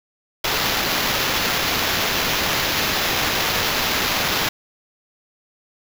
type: noise with sample-and-hold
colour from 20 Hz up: white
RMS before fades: -21 dBFS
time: 0.44-4.49 s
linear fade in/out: 5 ms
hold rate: 8820 Hz
effects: none